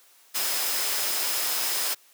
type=tone in noise; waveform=sine; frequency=5100 Hz; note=D#8; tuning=42 cents sharp; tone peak=-35 dBFS; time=0.34-1.95 s; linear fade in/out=20 ms; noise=white; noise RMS=-27 dBFS; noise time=0.34-1.95 s; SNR=-11 dB; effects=white hiss -57 dBFS RMS until 2.13 s + high-pass 400 Hz 12 dB/octave